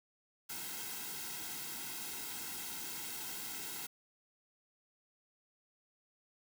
white noise with comb filter, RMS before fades -43 dBFS, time 0.49-3.87 s, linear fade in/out 10 ms, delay 1.7 ms, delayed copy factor -0.9, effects none

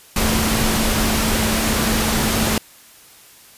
sine tone in noise, 220 Hz, A3, in tune, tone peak -22 dBFS, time 0.16-2.58 s, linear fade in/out 2 ms, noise pink, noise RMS -19 dBFS, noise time 0.16-2.58 s, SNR -6 dB, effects white hiss -46 dBFS RMS until 3.57 s + resampled to 32000 Hz

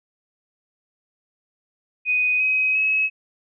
sine tone with pitch steps, 2494 / 2530 / 2567 Hz, D#7 / D#7 / E7, +3 / +28 / -47 cents, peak -17 dBFS, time 2.05-3.1 s, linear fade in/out 50 ms, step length 350 ms, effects none

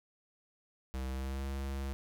square tone with pitch glide, 65.4 to 68.02 Hz, C2 to C#2, 0 to -32 cents, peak -36 dBFS, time 0.94-1.93 s, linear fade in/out 0 ms, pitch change +68 cents, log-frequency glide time 1.08-1.46 s, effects none

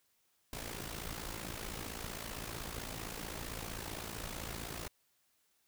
pink noise with amplitude modulation, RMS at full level -40 dBFS, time 0.53-4.88 s, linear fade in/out 2 ms, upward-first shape sine, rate 55.6 Hz, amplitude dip 70%, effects white hiss -75 dBFS RMS until 5.67 s

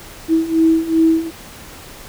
sine beating tone pair, 322.8 / 325.4 Hz, E4 / E4, -36 / -22 cents, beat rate 2.6 Hz, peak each -16 / -13 dBFS, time 0.28-1.31 s, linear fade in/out 50 ms, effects pink hiss -37 dBFS RMS until 2.08 s

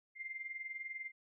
sine tone with tremolo, 2099 Hz, C7, 5 cents sharp, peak -38 dBFS, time 0.15-1.12 s, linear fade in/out 50 ms, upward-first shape triangle, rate 20 Hz, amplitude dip 80%, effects none

